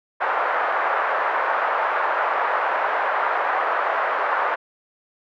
white band-pass noise, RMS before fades -22 dBFS, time 0.2-4.56 s, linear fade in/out 20 ms, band 550 to 1500 Hz, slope 24 dB/octave, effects none

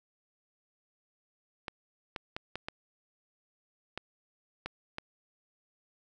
clicks, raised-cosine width 0.3 ms, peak -20 dBFS, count 8, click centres 1.682 / 2.162 / 2.365 / 2.556 / 2.685 / 3.976 / 4.66 / 4.984 s, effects none

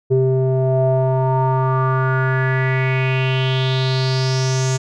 square tone with low-pass filter sweep, 130.81 Hz, C3, in tune, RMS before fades -17 dBFS, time 0.1-4.78 s, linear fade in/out 20 ms, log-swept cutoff 420 to 6900 Hz, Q 5.3, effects none

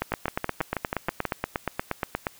two click trains, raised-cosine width 0.5 ms, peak -10 / -11 dBFS, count 20 / 8, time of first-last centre 0.02-2.269 / 0.12-1.253 s, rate 8.45 / 6.18 Hz, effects white hiss -53 dBFS RMS until 2.39 s

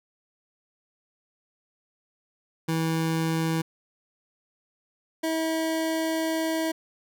25% pulse tone pair in turn, 162.3 / 322.1 Hz, E3 / E4, -27 / -40 cents, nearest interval octave, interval 1187 cents, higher second, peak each -20 / -21 dBFS, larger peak first, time 2.68-3.62 / 5.23-6.72 s, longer second, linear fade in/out 10 ms, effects none

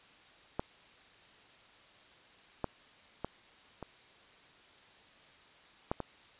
clicks, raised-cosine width 1 ms, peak -18 / -18 / -21 / -27 / -17 / -22 dBFS, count 6, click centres 0.595 / 2.643 / 3.246 / 3.827 / 5.915 / 6.003 s, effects white hiss -59 dBFS RMS until 6.39 s + resampled to 8000 Hz

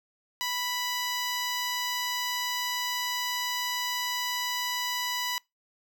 10% pulse tone, 987 Hz, B5, 1 cent flat, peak -20 dBFS, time 0.41-5.38 s, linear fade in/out 0 ms, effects noise-tail reverb RT60 0.2 s tail -25 dB re dry

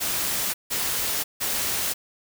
white noise bursts, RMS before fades -26 dBFS, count 3, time 0-1.94 s, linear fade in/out 20 ms, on 540 ms, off 160 ms, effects none

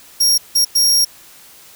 sawtooth tone bursts at uneven times, 5588 Hz, F8, in tune, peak -8 dBFS, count 3, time 0.2-0.38 / 0.55-0.65 / 0.75-1.05 s, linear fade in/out 10 ms, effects white hiss -43 dBFS RMS until 1.75 s

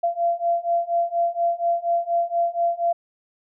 sine beating tone pair, 683 / 687.2 Hz, F5 / F5, -39 / -28 cents, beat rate 4.2 Hz, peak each -23 / -22 dBFS, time 0.03-2.93 s, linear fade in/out 10 ms, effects none

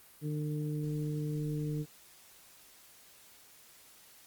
harmonic tone, 150.5 Hz, D3, 43 cents sharp, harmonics 1 / 2 / 3, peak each -33 / -39 / -43 dBFS, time 0.21-1.86 s, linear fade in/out 50 ms, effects white hiss -58 dBFS RMS until 4.26 s + Opus 32 kbps

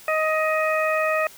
harmonic tone, 627 Hz, D#5, 13 cents sharp, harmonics 1 / 2 / 3 / 4, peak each -22 / -25 / -27 / -28 dBFS, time 0.08-1.27 s, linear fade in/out 2 ms, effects white hiss -46 dBFS RMS until 1.37 s

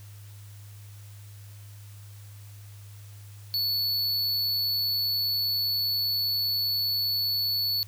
square tone, 4435 Hz, C#8, in tune, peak -25 dBFS, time 3.54-7.83 s, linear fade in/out 0 ms, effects added 102 Hz sine -43 dBFS peak until 7.87 s + white hiss -55 dBFS RMS until 7.87 s

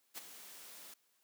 white noise with ADSR envelope, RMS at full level -43 dBFS, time 0.14-0.94 s, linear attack 37 ms, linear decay 19 ms, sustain -10 dB, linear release 4 ms, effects white hiss -75 dBFS RMS until 1.23 s + high-pass 200 Hz 12 dB/octave

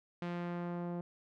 sawtooth tone with low-pass filter sweep, 174.2 Hz, F3, 4 cents flat, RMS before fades -39 dBFS, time 0.22-1.01 s, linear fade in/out 2 ms, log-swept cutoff 3000 to 740 Hz, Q 0.85, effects none

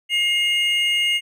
triangle tone pair together, 2134 / 2848 Hz, C7 / F7, +34 / +33 cents, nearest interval perfect fourth, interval 499 cents, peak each -20 / -17 dBFS, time 0.09-1.21 s, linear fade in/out 50 ms, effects none

